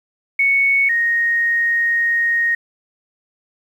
sine tone pair in turn, 2217 / 1864.9 Hz, C#7 / A#6, 0 / 0 cents, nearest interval minor third, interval 300 cents, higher first, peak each -12 / -14 dBFS, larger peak first, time 0.39-0.89 / 0.89-2.55 s, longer second, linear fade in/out 5 ms, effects 8-bit

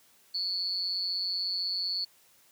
sine tone with amplitude modulation, 4435 Hz, C#8, in tune, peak -25 dBFS, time 0.34-2.05 s, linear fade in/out 10 ms, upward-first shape sine, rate 184 Hz, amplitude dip 85%, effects white hiss -62 dBFS RMS until 2.51 s + high-pass 80 Hz 12 dB/octave

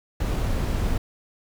brown noise, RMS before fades -24 dBFS, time 0.2-0.98 s, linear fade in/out 5 ms, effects none

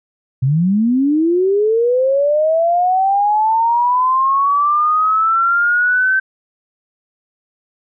sine linear sweep, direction up, 123.47 to 1551 Hz, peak -11 dBFS, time 0.42-6.2 s, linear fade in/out 10 ms, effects none

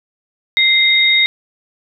sine tone pair together, 2093 / 3729 Hz, C7 / A#7, 0 / 0 cents, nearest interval minor seventh, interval 1000 cents, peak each -12 dBFS, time 0.57-1.26 s, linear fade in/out 0 ms, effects none

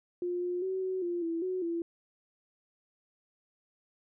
sine tone with pitch steps, 354.2 / 356.1 / 377.5 / 374.3 / 348.3 / 331.9 / 369.8 / 337.2 Hz, F4 / F4 / F#4 / F#4 / F4 / E4 / F#4 / E4, +24 / +34 / +35 / +20 / -5 / +12 / -1 / +39 cents, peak -30 dBFS, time 0.22-1.82 s, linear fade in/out 2 ms, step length 200 ms, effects none

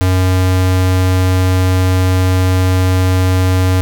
square tone, 92.5 Hz, F#2, in tune, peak -10 dBFS, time 0.01-3.81 s, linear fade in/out 0 ms, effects none

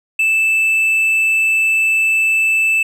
triangle tone, 2637 Hz, E7, in tune, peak -10 dBFS, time 0.19-2.83 s, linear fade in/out 5 ms, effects none

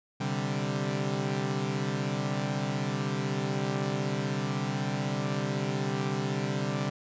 sawtooth chord, C suspended second, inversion none, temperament equal, 130.81 / 146.83 / 196 Hz, C3 / D3 / G3, 0 / 0 / 0 cents, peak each -29 dBFS, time 0.2-6.9 s, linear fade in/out 10 ms, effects resampled to 16000 Hz

